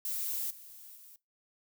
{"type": "noise with level steps", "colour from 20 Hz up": "violet", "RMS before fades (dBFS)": [-35, -51, -54], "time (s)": [0.05, 1.16], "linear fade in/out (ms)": 2, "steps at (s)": [0.5, 0.95], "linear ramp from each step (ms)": 10, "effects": ["noise-tail reverb RT60 0.2 s tail -20 dB re dry"]}